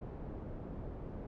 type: low-pass noise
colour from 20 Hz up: pink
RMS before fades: -44 dBFS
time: 0.01-1.27 s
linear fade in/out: 10 ms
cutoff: 560 Hz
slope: 12 dB/octave
effects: none